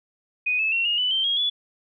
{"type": "tone with pitch steps", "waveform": "sine", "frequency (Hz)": [2489, 2605, 2727, 2854, 2987, 3127, 3273, 3426], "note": ["D#7", "E7", "F7", "F7", "F#7", "G7", "G#7", "A7"], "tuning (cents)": [0, -21, -42, 37, 16, -5, -26, -47], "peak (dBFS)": -20, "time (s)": [0.46, 1.5], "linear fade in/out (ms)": 10, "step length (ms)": 130, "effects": []}